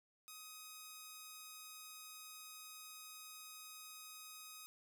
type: tone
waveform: 5% pulse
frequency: 1258 Hz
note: D#6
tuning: 19 cents sharp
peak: -40 dBFS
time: 0.28-4.66 s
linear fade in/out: 0 ms
effects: none